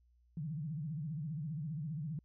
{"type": "tone with vibrato", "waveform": "sine", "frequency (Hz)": 152.9, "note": "D#3", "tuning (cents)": -30, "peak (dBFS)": -37, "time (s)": [0.37, 2.19], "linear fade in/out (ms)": 2, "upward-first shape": "sine", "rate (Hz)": 15, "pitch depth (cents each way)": 180, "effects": ["added 60 Hz sine -66 dBFS peak until 2.24 s"]}